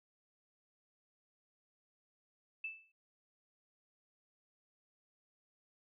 sine tone with exponential decay, 2637 Hz, E7, in tune, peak -36 dBFS, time 2.64-2.92 s, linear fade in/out 5 ms, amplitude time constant 60 ms, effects none

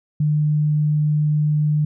sine tone, 150.6 Hz, D3, 44 cents sharp, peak -15 dBFS, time 0.2-1.85 s, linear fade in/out 5 ms, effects none

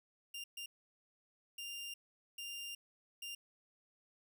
sawtooth tone bursts at uneven times, 2796 Hz, F7, 1 cent sharp, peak -40 dBFS, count 5, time 0.34-0.44 / 0.57-0.66 / 1.58-1.94 / 2.38-2.75 / 3.22-3.35 s, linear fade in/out 5 ms, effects none

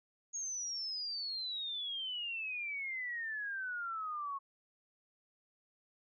sine exponential sweep, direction down, 6645 to 1090 Hz, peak -37 dBFS, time 0.33-4.39 s, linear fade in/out 20 ms, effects none

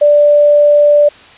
sine tone, 587.3 Hz, D5, in tune, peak -4 dBFS, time 0.01-1.09 s, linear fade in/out 10 ms, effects white hiss -38 dBFS RMS until 1.37 s + resampled to 8000 Hz

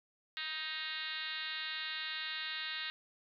sine tone with frequency modulation, 2794 Hz, F7, in tune, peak -37 dBFS, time 0.37-2.9 s, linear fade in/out 0 ms, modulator 307 Hz, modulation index 4.4, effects none

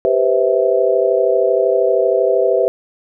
sine chord, C major seventh, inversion second, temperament just, 392.4 / 490.5 / 523.3 / 654.1 Hz, G4 / B4 / C5 / E5, +2 / -12 / 0 / -14 cents, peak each -17 dBFS, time 0.05-2.68 s, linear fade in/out 0 ms, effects none

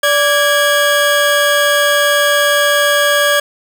30% pulse tone pair together, 581.1 / 1646 Hz, D5 / G#6, -18 / -16 cents, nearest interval octave + tritone, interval 1802 cents, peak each -10 dBFS, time 0.03-3.4 s, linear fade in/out 5 ms, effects none

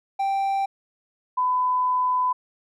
triangle / sine tone pair in turn, 784 / 1003.9 Hz, G5 / B5, 0 / +28 cents, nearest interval major third, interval 428 cents, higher second, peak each -19 dBFS, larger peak neither, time 0.19-0.66 / 1.37-2.33 s, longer second, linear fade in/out 10 ms, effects none

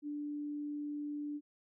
sine tone, 293.7 Hz, D4, in tune, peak -37 dBFS, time 0.02-1.41 s, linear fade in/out 50 ms, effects none

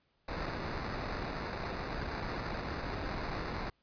pink noise with sample-and-hold, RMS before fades -38 dBFS, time 0.28-3.7 s, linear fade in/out 5 ms, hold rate 3150 Hz, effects pink hiss -75 dBFS RMS until 3.82 s + resampled to 11025 Hz

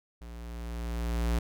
square tone with level ramp, 58.27 Hz, A#1, in tune, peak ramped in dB -43 to -25 dBFS, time 0.21-1.39 s, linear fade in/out 5 ms, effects none

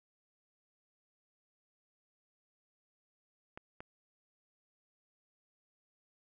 clicks, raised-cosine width 0.5 ms, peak -30 dBFS, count 2, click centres 3.575 / 3.805 s, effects none

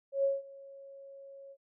sine tone with ADSR envelope, 550 Hz, C#5, 14 cents flat, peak -24 dBFS, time 0.12-1.57 s, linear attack 120 ms, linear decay 180 ms, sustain -23 dB, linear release 56 ms, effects none

